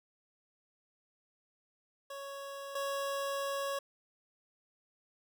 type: tone pair in turn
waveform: 25% pulse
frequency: 555 / 555 Hz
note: C#5 / C#5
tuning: +2 / +2 cents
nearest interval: unison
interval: 0 cents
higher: neither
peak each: -38 / -30 dBFS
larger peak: second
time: 2.1-2.75 / 2.75-3.79 s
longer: second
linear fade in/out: 5 ms
effects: none